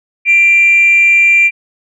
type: tone with frequency modulation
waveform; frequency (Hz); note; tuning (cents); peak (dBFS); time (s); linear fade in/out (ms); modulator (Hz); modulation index
sine; 2364; D7; +11; -4; 0.25-1.51; 50; 370; 0.21
effects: tanh soft clip ceiling 0 dBFS